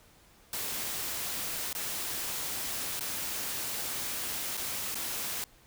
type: noise with dropouts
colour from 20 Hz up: white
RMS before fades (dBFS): -35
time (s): 0.53-5.44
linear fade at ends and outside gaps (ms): 1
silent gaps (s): 1.729-1.75 / 2.995-3.008 / 4.57-4.575 / 4.945-4.954
effects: pink hiss -60 dBFS RMS until 5.66 s